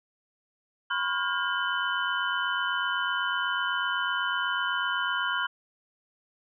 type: tone cluster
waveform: sine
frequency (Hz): 995 / 1083 / 1415 / 1598 / 3025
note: B5 / C#6 / F6 / G6 / F#7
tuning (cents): +13 / -41 / +22 / +33 / +38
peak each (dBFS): -34 / -34 / -29 / -33 / -34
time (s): 0.9-5.47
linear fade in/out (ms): 10
effects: none